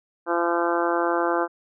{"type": "harmonic tone", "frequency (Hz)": 171.1, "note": "F3", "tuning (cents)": -35, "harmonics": [2, 3, 4, 5, 6, 7, 8, 9], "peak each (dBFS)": [-25, -27, -28, -29, -30, -30, -31, -32], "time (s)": [0.26, 1.48], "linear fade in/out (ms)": 50, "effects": []}